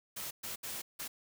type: noise bursts at uneven times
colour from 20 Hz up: white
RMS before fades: -41 dBFS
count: 4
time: 0.16-0.31 / 0.43-0.56 / 0.63-0.82 / 0.99-1.08 s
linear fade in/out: 10 ms
effects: none